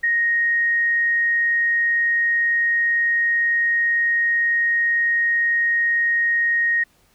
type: tone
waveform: sine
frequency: 1869 Hz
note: A#6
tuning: 4 cents sharp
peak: -16 dBFS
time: 0.03-6.84 s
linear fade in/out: 10 ms
effects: pink hiss -59 dBFS RMS until 7.14 s